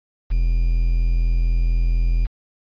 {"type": "tone with quantisation", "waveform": "triangle", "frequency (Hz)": 42.1, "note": "E1", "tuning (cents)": 37, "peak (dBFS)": -13, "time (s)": [0.3, 2.27], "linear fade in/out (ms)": 20, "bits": 7, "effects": ["resampled to 11025 Hz"]}